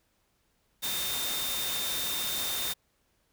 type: tone in noise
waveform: sine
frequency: 3640 Hz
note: A#7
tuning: 42 cents flat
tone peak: -34 dBFS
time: 0.82-2.74 s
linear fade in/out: 20 ms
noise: white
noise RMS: -33 dBFS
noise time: 0.82-2.74 s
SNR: -4 dB
effects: pink hiss -72 dBFS RMS until 3.32 s